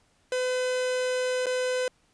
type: tone with dropouts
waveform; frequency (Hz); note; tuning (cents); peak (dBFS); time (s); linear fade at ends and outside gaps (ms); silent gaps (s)
45% pulse; 506; B4; +42; -25; 0.32-1.88; 2; 1.459-1.466
effects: pink hiss -66 dBFS RMS until 2.13 s + resampled to 22050 Hz